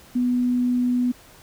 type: tone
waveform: sine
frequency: 247 Hz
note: B3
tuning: in tune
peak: -18 dBFS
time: 0.15-1.12 s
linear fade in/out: 10 ms
effects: pink hiss -49 dBFS RMS until 1.42 s